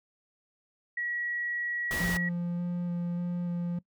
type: tone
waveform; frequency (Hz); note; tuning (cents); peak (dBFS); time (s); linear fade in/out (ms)
sine; 1920; B6; -49; -30; 0.97-2.29; 5
type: noise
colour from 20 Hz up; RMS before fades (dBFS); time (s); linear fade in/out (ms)
pink; -35; 1.91-2.17; 0
type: tone with vibrato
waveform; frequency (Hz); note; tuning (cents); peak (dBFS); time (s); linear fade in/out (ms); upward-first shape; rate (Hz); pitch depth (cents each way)
triangle; 174.61; F3; 0; -27; 2-3.79; 5; square; 1.7; 9
effects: noise-tail reverb RT60 0.1 s tail -21 dB re dry